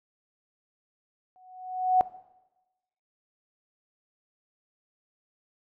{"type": "tone with exponential growth", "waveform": "sine", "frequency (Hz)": 740, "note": "F#5", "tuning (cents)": 0, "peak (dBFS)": -15, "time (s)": [1.36, 2.01], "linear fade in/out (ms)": 0, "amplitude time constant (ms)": 140, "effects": ["noise-tail reverb RT60 1.0 s tail -17 dB re dry"]}